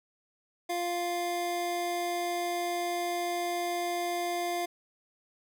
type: tone pair together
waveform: square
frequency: 349.2 / 698.5 Hz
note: F4 / F5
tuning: 0 / 0 cents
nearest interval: octave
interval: 1200 cents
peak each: -35 / -32 dBFS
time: 0.69-4.66 s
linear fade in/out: 10 ms
effects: none